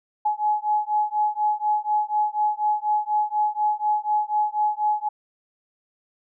sine beating tone pair, 843 / 847.1 Hz, G#5 / G#5, +26 / +34 cents, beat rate 4.1 Hz, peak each -23 dBFS, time 0.25-5.09 s, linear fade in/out 10 ms, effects none

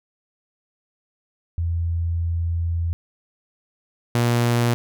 sine / sawtooth tone pair in turn, 84.3 / 119.22 Hz, E2 / A#2, +39 / +39 cents, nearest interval tritone, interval 600 cents, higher second, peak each -20 / -13 dBFS, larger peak second, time 1.58-2.93 / 4.15-4.74 s, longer first, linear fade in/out 0 ms, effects none

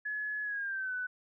sine tone with pitch glide, 1700 to 1497.1 Hz, G#6 to F#6, +40 to +20 cents, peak -33 dBFS, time 0.05-1.07 s, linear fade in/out 10 ms, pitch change -220 cents, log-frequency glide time 0.43-0.94 s, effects none

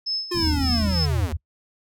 sine tone with tremolo, 5220 Hz, E8, 18 cents flat, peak -22 dBFS, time 0.06-1.06 s, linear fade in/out 10 ms, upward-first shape sine, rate 3.4 Hz, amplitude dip 75%
square linear sweep, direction down, 359.3 to 71.1 Hz, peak -24 dBFS, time 0.31-1.33 s, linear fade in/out 10 ms
white low-pass noise, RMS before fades -31 dBFS, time 0.34-0.97 s, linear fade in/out 5 ms, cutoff 280 Hz, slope 48 dB/octave
sine tone with pitch glide, 77.9 to 80.46 Hz, D#2 to E2, +3 to -41 cents, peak -22 dBFS, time 0.42-1.37 s, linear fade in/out 10 ms, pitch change +56 cents, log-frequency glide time 0.65-1.05 s
effects noise-tail reverb RT60 0.1 s tail -23 dB re dry

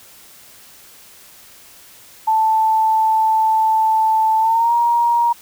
sine tone with pitch glide, 880 to 943.2 Hz, A5 to A#5, 0 to +20 cents, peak -12 dBFS, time 2.27-5.33 s, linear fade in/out 10 ms, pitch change +120 cents, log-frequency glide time 4.39-4.73 s, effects white hiss -44 dBFS RMS until 5.41 s

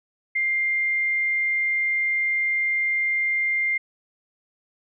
sine tone, 2100 Hz, C7, 6 cents sharp, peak -20 dBFS, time 0.35-3.78 s, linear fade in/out 10 ms, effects none

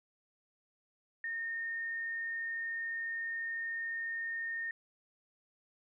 sine tone, 1833 Hz, A#6, 30 cents flat, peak -35 dBFS, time 1.24-4.71 s, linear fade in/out 2 ms, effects none

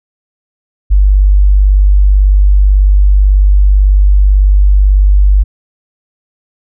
sine tone, 49.07 Hz, G1, 2 cents sharp, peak -3 dBFS, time 0.9-5.44 s, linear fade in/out 20 ms, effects none

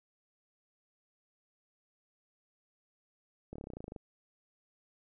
slowing click train, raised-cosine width 2 ms, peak -30 dBFS, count 14, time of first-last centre 3.53-3.962 s, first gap 26 ms, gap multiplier 1.04, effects none

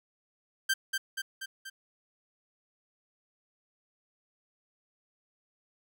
sawtooth tone with echo, 1568 Hz, G6, in tune, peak -21 dBFS, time 0.69-0.74 s, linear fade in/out 10 ms, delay 240 ms, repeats 4, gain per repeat -4 dB, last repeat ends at 1.7 s, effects none

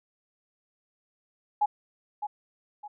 sine tone with echo, 835 Hz, G#5, 9 cents sharp, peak -20 dBFS, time 1.61-1.66 s, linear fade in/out 10 ms, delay 610 ms, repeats 2, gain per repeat -9 dB, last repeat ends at 2.88 s, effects none

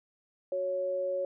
sine tone pair together, 369.6 / 554.4 Hz, F#4 / C#5, -2 / 0 cents, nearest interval perfect fifth, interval 702 cents, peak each -39 / -29 dBFS, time 0.52-1.25 s, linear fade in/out 2 ms, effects none

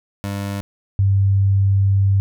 25% pulse / sine tone pair in turn, 100 / 98.11 Hz, G2 / G2, +35 / +2 cents, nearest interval unison, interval 33 cents, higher first, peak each -19 / -12 dBFS, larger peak second, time 0.24-0.61 / 0.99-2.2 s, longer second, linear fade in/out 0 ms, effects none

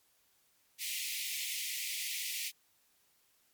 pink high-pass noise, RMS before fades -38 dBFS, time 0.78-2.52 s, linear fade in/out 50 ms, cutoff 2000 Hz, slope 96 dB/octave, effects white hiss -71 dBFS RMS until 3.53 s + MP3 96 kbps

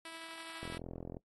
5% pulse tone with tremolo, 327.6 Hz, E4, 11 cents flat, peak -33 dBFS, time 0.05-0.78 s, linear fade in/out 2 ms, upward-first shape triangle, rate 12 Hz, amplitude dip 30%
click train, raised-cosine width 2 ms, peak -30 dBFS, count 24, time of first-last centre 0.63-1.169 s, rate 42.7 Hz
effects noise-tail reverb RT60 0.1 s tail -19 dB re dry + AAC 32 kbps

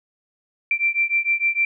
sine beating tone pair, 2349 / 2355.6 Hz, D7 / D7, 0 / +5 cents, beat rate 6.6 Hz, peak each -21 dBFS, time 0.71-1.65 s, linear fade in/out 2 ms, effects none

